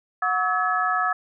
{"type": "tone cluster", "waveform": "sine", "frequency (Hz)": [732, 1127, 1292, 1702], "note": ["F#5", "C#6", "E6", "G#6"], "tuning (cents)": [-19, 28, -35, 42], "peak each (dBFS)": [-26, -30, -23, -26], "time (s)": [0.22, 1.13], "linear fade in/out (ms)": 5, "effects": []}